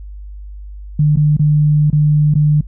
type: tone with dropouts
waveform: sine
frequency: 150 Hz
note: D3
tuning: 37 cents sharp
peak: -8 dBFS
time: 0.99-2.61 s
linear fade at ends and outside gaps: 5 ms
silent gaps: 1.159-1.17 / 1.368-1.394 / 1.902-1.928 / 2.34-2.353 s
effects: noise-tail reverb RT60 0.1 s tail -23 dB re dry + added 50 Hz sine -28 dBFS peak until 2.67 s